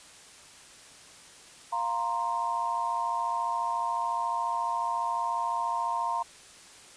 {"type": "chord", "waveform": "sine", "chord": "F suspended fourth", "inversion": "none", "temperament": "equal", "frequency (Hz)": [698.5, 932.3, 1046.5], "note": ["F5", "Bb5", "C6"], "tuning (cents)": [0, 0, 0], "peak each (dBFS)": [-35, -29, -32], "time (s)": [1.72, 6.23], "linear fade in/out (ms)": 10, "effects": ["white hiss -51 dBFS RMS until 6.96 s", "resampled to 22050 Hz"]}